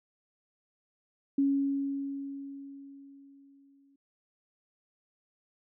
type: tone with exponential decay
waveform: sine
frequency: 277.2 Hz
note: C#4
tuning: in tune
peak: -22 dBFS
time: 1.38-3.96 s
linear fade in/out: 5 ms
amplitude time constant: 560 ms
effects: none